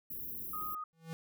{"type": "band-stop noise", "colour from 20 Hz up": "white", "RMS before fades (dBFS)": -42, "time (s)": [0.1, 0.75], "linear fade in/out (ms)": 5, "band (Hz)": [410, 12000], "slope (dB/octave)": 48}
{"type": "tone", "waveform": "sine", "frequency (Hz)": 1244, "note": "D#6", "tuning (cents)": -1, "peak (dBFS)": -38, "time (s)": [0.53, 0.84], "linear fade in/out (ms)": 5}
{"type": "tone with exponential growth", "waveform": "square", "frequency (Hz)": 163.3, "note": "E3", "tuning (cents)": -16, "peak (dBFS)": -37, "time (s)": [0.93, 1.13], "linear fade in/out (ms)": 0, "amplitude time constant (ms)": 43}
{"effects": []}